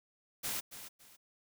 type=noise with echo; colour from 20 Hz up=white; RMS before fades=-37 dBFS; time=0.43-0.61 s; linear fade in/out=20 ms; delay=280 ms; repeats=2; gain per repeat=-11 dB; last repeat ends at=1.17 s; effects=none